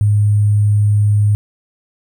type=tone with sample-and-hold; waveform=sine; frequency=103.83 Hz; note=G#2; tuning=in tune; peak=-9 dBFS; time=0.01-1.35 s; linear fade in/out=0 ms; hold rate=8820 Hz; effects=none